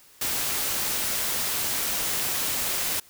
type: noise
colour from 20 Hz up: white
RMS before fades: -27 dBFS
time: 0.21-3 s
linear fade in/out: 5 ms
effects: white hiss -54 dBFS RMS until 3.09 s